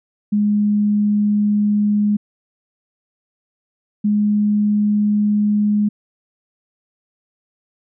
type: tone pair in turn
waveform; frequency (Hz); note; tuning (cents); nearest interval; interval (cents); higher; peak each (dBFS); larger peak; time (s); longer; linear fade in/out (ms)
sine; 207.7 / 208.4; G#3 / G#3; 0 / +6; unison; 6; second; -13; neither; 0.32-2.17 / 4.04-5.89; neither; 10
effects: none